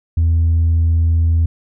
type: tone with tanh clipping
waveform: triangle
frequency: 82.41 Hz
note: E2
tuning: in tune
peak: -11 dBFS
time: 0.17-1.46 s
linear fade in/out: 5 ms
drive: 6 dB
effects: none